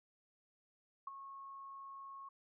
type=tone with ADSR envelope; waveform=sine; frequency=1094 Hz; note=C#6; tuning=23 cents flat; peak=-38 dBFS; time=1.07-2.29 s; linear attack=5 ms; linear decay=15 ms; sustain=-10 dB; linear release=7 ms; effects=none